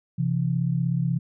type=tone pair together; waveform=sine; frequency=131.8 / 168.24 Hz; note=C3 / E3; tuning=+13 / +36 cents; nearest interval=major third; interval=423 cents; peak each=-24 dBFS; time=0.18-1.19 s; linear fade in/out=10 ms; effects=none